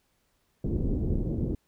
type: low-pass noise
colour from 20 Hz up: pink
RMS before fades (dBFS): -28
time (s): 0.64-1.55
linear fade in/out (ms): 5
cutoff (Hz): 390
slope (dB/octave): 24
effects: pink hiss -72 dBFS RMS until 1.67 s